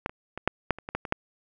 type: clicks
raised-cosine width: 0.5 ms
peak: -11 / -24 / -20 / -6 / -7 / -25 / -20 / -12 / -20 / -8 dBFS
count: 10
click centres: 0.061 / 0.095 / 0.376 / 0.476 / 0.707 / 0.786 / 0.889 / 0.95 / 1.052 / 1.124 s
effects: none